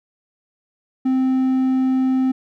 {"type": "tone", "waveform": "triangle", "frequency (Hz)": 260.6, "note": "C4", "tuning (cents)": -7, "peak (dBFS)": -13, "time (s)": [1.05, 2.32], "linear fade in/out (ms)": 10, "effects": []}